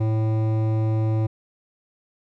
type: tone with hard clipping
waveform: triangle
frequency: 110 Hz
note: A2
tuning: in tune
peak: -21 dBFS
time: 0-1.27 s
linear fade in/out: 10 ms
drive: 17 dB
effects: none